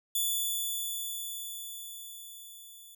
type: tone with level ramp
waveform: 5% pulse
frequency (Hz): 3463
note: A7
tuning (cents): -28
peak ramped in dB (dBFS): -19 to -42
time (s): 0.15-2.95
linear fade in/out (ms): 5
effects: none